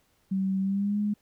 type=tone with pitch glide; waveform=sine; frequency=191.7 to 207.8 Hz; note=G3 to G#3; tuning=-38 to +1 cents; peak=-24 dBFS; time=0.31-1.14 s; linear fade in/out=10 ms; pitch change=+139 cents; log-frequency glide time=0.61-0.99 s; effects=pink hiss -68 dBFS RMS until 1.21 s